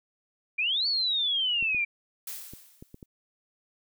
sine exponential two-way sweep, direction up then down, 2328 to 4532 to 2328 Hz, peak -24 dBFS, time 0.58-1.85 s, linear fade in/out 10 ms, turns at 0.87 s
clicks, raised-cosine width 3 ms, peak -31 dBFS, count 6, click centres 1.626 / 1.747 / 2.536 / 2.825 / 2.944 / 3.028 s
blue noise with exponential decay, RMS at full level -35 dBFS, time 2.27-3.06 s, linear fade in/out 5 ms, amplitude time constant 170 ms
effects none

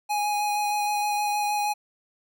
square tone with vibrato, 830.6 Hz, G#5, in tune, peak -24 dBFS, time 0.09-1.74 s, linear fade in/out 20 ms, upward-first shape sine, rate 6.4 Hz, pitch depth 13 cents each way, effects none

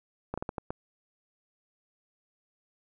slowing click train, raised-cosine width 1 ms, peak -19 dBFS, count 6, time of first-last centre 0.34-0.705 s, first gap 36 ms, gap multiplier 1.36, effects none

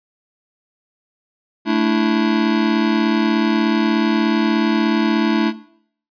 square chord, A suspended fourth, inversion none, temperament just, 220 / 293.3 / 330 Hz, A3 / D4 / E4, 0 / -2 / +2 cents, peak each -20 dBFS, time 1.65-5.53 s, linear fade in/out 50 ms, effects noise-tail reverb RT60 0.6 s tail -17 dB re dry + resampled to 11025 Hz

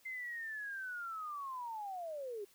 sine linear sweep, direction down, 2089 to 387.9 Hz, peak -40 dBFS, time 0.05-2.45 s, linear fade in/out 10 ms, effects white hiss -67 dBFS RMS until 2.54 s

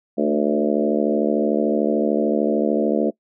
harmonic tone with a mistuned harmonic, 73.42 Hz, D2, in tune, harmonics 3 / 4 / 5 / 6 / 7 / 8 / 9, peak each -22 / -23 / -24 / -25 / -25 / -26 / -27 dBFS, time 0.17-3.11 s, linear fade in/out 20 ms, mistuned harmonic 4, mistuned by +21 cents, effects noise-tail reverb RT60 0.1 s tail -23 dB re dry

